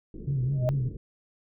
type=low-pass noise; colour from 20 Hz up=pink; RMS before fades=-40 dBFS; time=0.14-0.97 s; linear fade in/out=2 ms; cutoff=430 Hz; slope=48 dB/octave
type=tone with vibrato; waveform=sine; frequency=132.7 Hz; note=C3; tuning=25 cents sharp; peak=-24 dBFS; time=0.27-0.89 s; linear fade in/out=10 ms; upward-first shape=sine; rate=4.8 Hz; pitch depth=110 cents each way
type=tone with exponential growth; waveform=sine; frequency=622.3 Hz; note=D#5; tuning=in tune; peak=-21 dBFS; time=0.52-0.69 s; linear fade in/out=0 ms; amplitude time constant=36 ms
effects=none